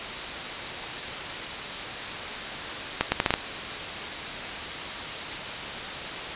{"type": "accelerating click train", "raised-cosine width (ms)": 0.3, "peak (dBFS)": -4, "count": 6, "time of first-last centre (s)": [3.01, 3.339], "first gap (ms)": 110, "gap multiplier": 0.74, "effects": ["white hiss -32 dBFS RMS until 6.35 s", "resampled to 8000 Hz"]}